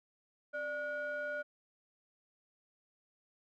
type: ring-modulated tone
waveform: triangle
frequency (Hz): 428.3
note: A4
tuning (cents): -47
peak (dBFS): -31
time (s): 0.53-1.43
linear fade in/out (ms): 20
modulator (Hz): 1020
effects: none